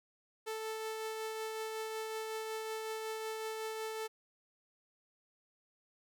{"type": "tone with tremolo", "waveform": "sawtooth", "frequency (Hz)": 440, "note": "A4", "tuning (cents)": 0, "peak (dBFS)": -33, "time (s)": [0.46, 4.08], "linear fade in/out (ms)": 20, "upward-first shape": "triangle", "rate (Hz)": 5.4, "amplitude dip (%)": 30, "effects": []}